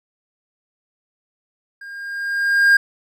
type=tone with level ramp; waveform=triangle; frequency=1612 Hz; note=G6; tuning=48 cents sharp; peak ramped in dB=-32 to -6 dBFS; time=1.81-2.77 s; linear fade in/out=5 ms; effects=none